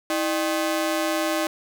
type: ring-modulated tone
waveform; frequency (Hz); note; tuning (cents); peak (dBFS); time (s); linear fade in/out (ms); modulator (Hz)
sawtooth; 464.6; A#4; -6; -15; 0.1-1.47; 2; 141
effects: none